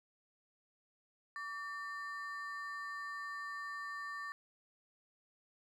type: ring-modulated tone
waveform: triangle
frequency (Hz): 1477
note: F#6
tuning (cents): -3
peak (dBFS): -36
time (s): 1.36-4.32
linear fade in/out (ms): 0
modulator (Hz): 326
effects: none